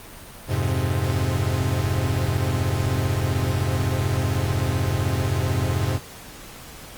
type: chord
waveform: 45% pulse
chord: F minor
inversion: none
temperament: equal with one note detuned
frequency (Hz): 87.97 / 103.83 / 130.81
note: F2 / Ab2 / C3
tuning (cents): +13 / 0 / 0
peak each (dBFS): -25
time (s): 0.47-6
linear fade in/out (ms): 50
effects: pink hiss -41 dBFS RMS until 6.97 s + Opus 32 kbps